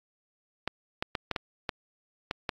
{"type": "clicks", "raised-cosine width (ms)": 0.3, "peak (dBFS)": -13, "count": 8, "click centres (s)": [0.676, 1.025, 1.152, 1.313, 1.362, 1.692, 2.311, 2.492], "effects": ["AAC 48 kbps"]}